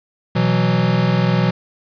square chord, B suspended fourth, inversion none, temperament equal, 123.47 / 164.81 / 185 Hz, B2 / E3 / F#3, 0 / 0 / 0 cents, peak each -19 dBFS, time 0.35-1.51 s, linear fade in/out 10 ms, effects resampled to 11025 Hz + 7-bit

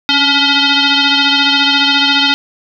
sine tone with frequency modulation, 276.8 Hz, C#4, 2 cents flat, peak -8 dBFS, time 0.09-2.34 s, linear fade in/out 0 ms, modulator 568 Hz, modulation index 7.2, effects none

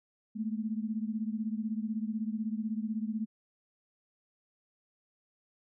sine beating tone pair, 213.9 / 229.9 Hz, A3 / A#3, -49 / -24 cents, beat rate 16 Hz, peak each -33 / -36 dBFS, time 0.35-3.26 s, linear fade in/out 20 ms, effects none

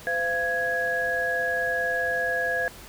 sine tone cluster, 510 / 685 / 1663 Hz, C5 / F5 / G#6, -44 / -34 / +2 cents, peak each -30 / -30 / -25 dBFS, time 0.07-2.68 s, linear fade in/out 0 ms, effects pink hiss -45 dBFS RMS until 2.88 s

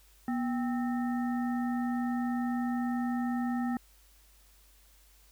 harmonic tone with a mistuned harmonic, 261.6 Hz, C4, in tune, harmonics 1 / 3 / 5 / 7, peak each -29 / -38 / -45 / -45 dBFS, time 0.28-3.77 s, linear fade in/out 2 ms, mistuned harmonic 1, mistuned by -130 cents, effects added 50 Hz sine -60 dBFS peak until 5.31 s + white hiss -63 dBFS RMS until 5.31 s

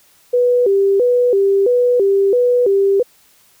sine tone with vibrato, 440 Hz, A4, in tune, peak -10 dBFS, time 0.33-3.03 s, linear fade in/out 10 ms, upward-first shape square, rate 1.5 Hz, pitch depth 190 cents each way, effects white hiss -52 dBFS RMS until 3.6 s

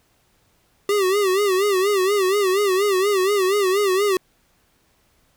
square tone with vibrato, 391.2 Hz, G4, 4 cents flat, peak -17 dBFS, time 0.89-4.17 s, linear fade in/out 2 ms, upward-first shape sine, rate 4.2 Hz, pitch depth 110 cents each way, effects pink hiss -62 dBFS RMS until 5.36 s

